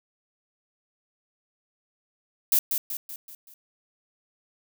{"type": "noise with echo", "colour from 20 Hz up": "violet", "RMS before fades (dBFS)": -20, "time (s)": [2.52, 2.59], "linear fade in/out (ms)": 2, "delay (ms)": 190, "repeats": 5, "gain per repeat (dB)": -6, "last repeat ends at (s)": 3.54, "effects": []}